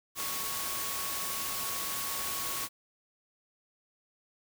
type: tone in noise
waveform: sine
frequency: 1108.7 Hz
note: C#6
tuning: in tune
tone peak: -42 dBFS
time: 0.15-2.69 s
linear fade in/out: 50 ms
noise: white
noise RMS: -35 dBFS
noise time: 0.15-2.69 s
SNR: -10 dB
effects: none